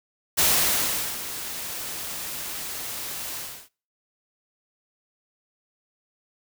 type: noise with ADSR envelope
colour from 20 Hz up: white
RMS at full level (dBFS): -19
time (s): 0.37-3.69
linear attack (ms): 20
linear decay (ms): 770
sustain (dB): -14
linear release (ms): 330
effects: noise-tail reverb RT60 0.4 s tail -25 dB re dry